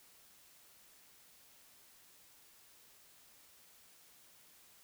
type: silence
effects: white hiss -63 dBFS RMS until 4.83 s